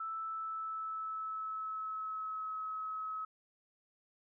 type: tone with pitch glide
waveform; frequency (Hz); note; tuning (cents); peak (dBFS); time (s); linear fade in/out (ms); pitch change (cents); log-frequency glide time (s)
sine; 1318.5 to 1283.9; E6 to E6; 0 to -46; -37; 0-3.25; 5; -46; 0.16-2.57
effects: none